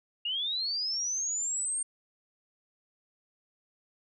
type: linear sweep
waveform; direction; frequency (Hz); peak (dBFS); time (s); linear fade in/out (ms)
sine; up; 2795 to 8730; -29; 0.25-1.83; 5
effects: none